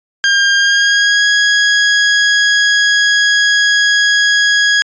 sawtooth tone with pitch glide, 1607 to 1659.8 Hz, G6 to G#6, +43 to -1 cents, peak -5 dBFS, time 0.24-4.82 s, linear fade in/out 0 ms, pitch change +56 cents, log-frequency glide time 0.57-1.26 s, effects resampled to 16000 Hz

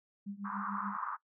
sine tone with tremolo, 200.9 Hz, G3, 43 cents sharp, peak -36 dBFS, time 0.26-0.97 s, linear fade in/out 10 ms, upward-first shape triangle, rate 6.9 Hz, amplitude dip 95%
white band-pass noise, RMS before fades -39 dBFS, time 0.44-1.17 s, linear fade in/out 20 ms, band 1000 to 1300 Hz, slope 48 dB/octave
effects noise-tail reverb RT60 0.1 s tail -19 dB re dry

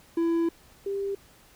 triangle / sine tone pair in turn, 334.1 / 396.4 Hz, E4 / G4, +23 / +19 cents, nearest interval minor third, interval 296 cents, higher second, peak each -20 / -27 dBFS, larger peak first, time 0.17-0.49 / 0.86-1.15 s, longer first, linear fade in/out 5 ms, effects pink hiss -56 dBFS RMS until 1.55 s

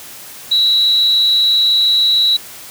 sine tone with amplitude modulation, 3909 Hz, B7, 19 cents flat, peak -7 dBFS, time 0.51-2.37 s, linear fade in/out 10 ms, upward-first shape sine, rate 226 Hz, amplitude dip 50%, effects white hiss -34 dBFS RMS until 2.7 s + high-pass 60 Hz 12 dB/octave

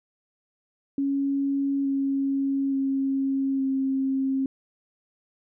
sine tone with pitch steps, 277.2 / 274 / 270.9 / 267.8 Hz, C#4 / C#4 / C#4 / C4, 0 / -20 / -40 / +40 cents, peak -22 dBFS, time 0.98-4.46 s, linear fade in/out 2 ms, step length 870 ms, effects none

